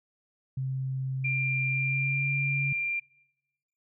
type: tone with pitch glide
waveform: sine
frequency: 132.1 to 138.75 Hz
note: C3 to C#3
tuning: +17 to +2 cents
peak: -28 dBFS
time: 0.57-2.73 s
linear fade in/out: 5 ms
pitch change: +85 cents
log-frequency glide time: 1.69-2.3 s
type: tone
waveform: sine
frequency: 2381 Hz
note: D7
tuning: 23 cents sharp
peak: -27 dBFS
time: 1.24-3 s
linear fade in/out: 10 ms
effects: noise-tail reverb RT60 1.0 s tail -25 dB re dry